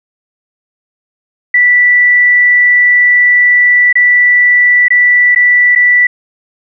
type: tone with dropouts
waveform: sine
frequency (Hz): 1966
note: B6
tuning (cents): -8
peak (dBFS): -4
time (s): 1.54-6.07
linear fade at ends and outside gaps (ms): 5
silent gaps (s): 3.928-3.954 / 4.883-4.904 / 5.349-5.359 / 5.752-5.758
effects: none